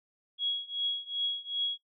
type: tone with tremolo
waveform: sine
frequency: 3322 Hz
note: G#7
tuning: in tune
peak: -26 dBFS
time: 0.38-1.78 s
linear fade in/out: 50 ms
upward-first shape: triangle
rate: 2.6 Hz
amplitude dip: 95%
effects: noise-tail reverb RT60 0.1 s tail -22 dB re dry